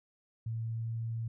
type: tone with pitch glide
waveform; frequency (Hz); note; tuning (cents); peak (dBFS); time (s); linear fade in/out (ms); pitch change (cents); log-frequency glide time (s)
sine; 113.4 to 114.19; A#2 to A#2; -47 to -35; -33; 0.46-1.28; 5; +12; 0.62-0.92
effects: none